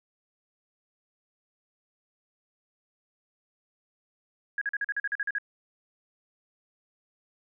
sine tone bursts, 1650 Hz, G#6, 12 cents flat, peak -26 dBFS, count 11, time 4.58-5.384 s, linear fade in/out 2 ms, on 34 ms, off 43 ms, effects none

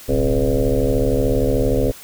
sine tone with frequency modulation, 264.7 Hz, C4, 20 cents sharp, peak -14 dBFS, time 0.08-1.92 s, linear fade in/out 20 ms, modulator 73.2 Hz, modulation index 4.1, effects white hiss -40 dBFS RMS until 2.03 s

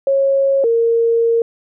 sine tone pair in turn, 547 / 461.8 Hz, C#5 / A#4, -23 / -16 cents, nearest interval minor third, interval 293 cents, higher first, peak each -11 dBFS, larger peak neither, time 0.07-0.64 / 0.64-1.42 s, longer second, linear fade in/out 2 ms, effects none

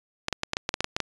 clicks, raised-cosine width 0.2 ms, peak -8 dBFS, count 11, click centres 0.284 / 0.327 / 0.434 / 0.534 / 0.569 / 0.691 / 0.741 / 0.806 / 0.844 / 0.965 / 1.003 s, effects resampled to 22050 Hz

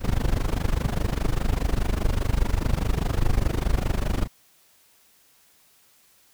brown noise with amplitude modulation, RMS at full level -19 dBFS, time 0-4.28 s, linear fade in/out 50 ms, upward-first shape sine, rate 24.9 Hz, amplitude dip 90%, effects white hiss -59 dBFS RMS until 6.33 s

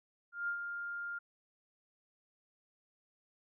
sine tone with ADSR envelope, 1403 Hz, F6, 8 cents sharp, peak -32 dBFS, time 0.32-1.19 s, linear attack 160 ms, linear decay 89 ms, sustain -6 dB, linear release 11 ms, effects none

